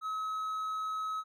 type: tone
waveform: triangle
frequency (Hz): 1282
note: E6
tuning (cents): -49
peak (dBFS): -31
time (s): 0.01-1.24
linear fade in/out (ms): 50
effects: Opus 48 kbps